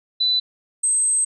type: tone pair in turn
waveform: sine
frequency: 3991 / 8259 Hz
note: B7 / C9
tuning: +17 / -24 cents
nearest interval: octave + minor second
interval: 1259 cents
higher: second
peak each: -16 dBFS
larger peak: neither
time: 0.2-0.4 / 0.83-1.25 s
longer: second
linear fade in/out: 10 ms
effects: none